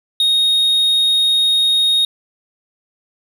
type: tone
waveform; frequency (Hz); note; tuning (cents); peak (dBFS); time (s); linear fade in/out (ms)
triangle; 3729; A#7; 0; -10; 0.2-2.05; 2
effects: none